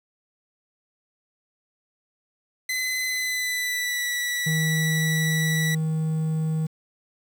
sawtooth tone with pitch glide, 2028 to 1952.1 Hz, B6 to B6, +45 to -21 cents, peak -21 dBFS, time 2.69-5.75 s, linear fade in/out 5 ms, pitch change -66 cents, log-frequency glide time 3.1-4.08 s
triangle tone, 158.2 Hz, D#3, 29 cents sharp, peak -20 dBFS, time 4.46-6.67 s, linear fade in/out 10 ms
effects 8-bit

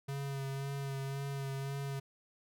square tone with vibrato, 137.7 Hz, C#3, 11 cents flat, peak -37 dBFS, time 0.08-2 s, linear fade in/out 10 ms, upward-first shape sine, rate 1.9 Hz, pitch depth 23 cents each way, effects none

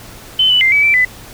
sine tone with pitch steps, 3052 / 2978 / 2091 / 2287 / 2334 / 2003 Hz, G7 / F#7 / C7 / D7 / D7 / B6, -47 / +11 / -2 / -47 / -11 / +24 cents, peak -8 dBFS, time 0.39-1.05 s, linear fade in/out 5 ms, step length 110 ms, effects added 114 Hz sine -42 dBFS peak until 1.33 s + pink hiss -36 dBFS RMS until 1.33 s

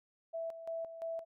sine tone with tremolo, 659.3 Hz, E5, in tune, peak -36 dBFS, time 0.33-1.25 s, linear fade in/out 20 ms, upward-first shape square, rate 2.9 Hz, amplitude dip 65%, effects none

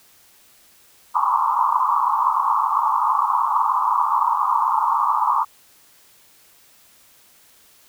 pink band-pass noise, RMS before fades -19 dBFS, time 1.14-5.45 s, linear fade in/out 20 ms, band 870 to 1200 Hz, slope 96 dB/octave, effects white hiss -53 dBFS RMS until 7.88 s

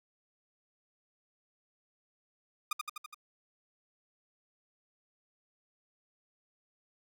sawtooth tone with echo, 1222 Hz, D#6, 32 cents flat, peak -26 dBFS, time 2.71-2.73 s, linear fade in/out 5 ms, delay 83 ms, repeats 5, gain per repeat -3 dB, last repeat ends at 3.145 s, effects none

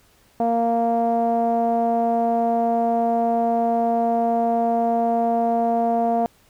sawtooth tone with low-pass filter, 232.1 Hz, A#3, 7 cents flat, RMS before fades -20 dBFS, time 0.4-6.26 s, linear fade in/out 0 ms, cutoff 720 Hz, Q 5.7, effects pink hiss -57 dBFS RMS until 6.49 s

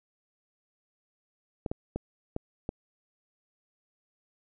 clicks, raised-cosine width 2 ms, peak -18 dBFS, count 5, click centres 1.662 / 1.715 / 1.96 / 2.364 / 2.691 s, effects none

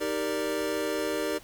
square chord, Eb major seventh, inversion none, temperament equal, 311.1 / 392 / 466.2 / 587.3 Hz, Eb4 / G4 / Bb4 / D5, 0 / 0 / 0 / 0 cents, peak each -34 dBFS, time 0-1.39 s, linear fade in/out 20 ms, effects pink hiss -51 dBFS RMS until 1.43 s

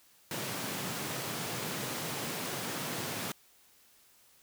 pink high-pass noise, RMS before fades -37 dBFS, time 0.31-3.32 s, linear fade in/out 2 ms, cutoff 110 Hz, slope 48 dB/octave, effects white hiss -63 dBFS RMS until 4.42 s

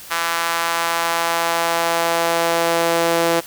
sawtooth tone with high-pass filter sweep, 167.9 Hz, E3, 32 cents sharp, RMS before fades -19 dBFS, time 0.1-3.41 s, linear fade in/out 20 ms, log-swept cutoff 1200 to 450 Hz, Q 1.5, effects white hiss -38 dBFS RMS until 3.46 s

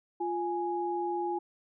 sine tone pair together, 349.2 / 831.8 Hz, F4 / G#5, 0 / +2 cents, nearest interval octave + minor third, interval 1502 cents, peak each -32 / -32 dBFS, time 0.2-1.39 s, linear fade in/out 10 ms, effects none

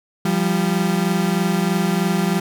35% pulse tone pair together, 172.85 / 196 Hz, F3 / G3, -18 / 0 cents, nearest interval major second, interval 218 cents, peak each -18 dBFS, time 0.25-2.4 s, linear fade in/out 5 ms, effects none

